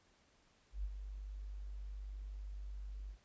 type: tone with ADSR envelope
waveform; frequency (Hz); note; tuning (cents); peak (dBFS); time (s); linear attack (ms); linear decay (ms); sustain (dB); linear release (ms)
sine; 49.49; G1; +17; -35; 0.72-3.18; 120; 45; -8; 88
effects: pink hiss -71 dBFS RMS until 3.24 s + resampled to 16000 Hz